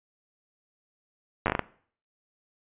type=slowing click train; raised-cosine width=0.5 ms; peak=-9 dBFS; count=7; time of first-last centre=1.46-1.593 s; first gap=9 ms; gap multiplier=1.36; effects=noise-tail reverb RT60 0.5 s tail -19 dB re dry + resampled to 8000 Hz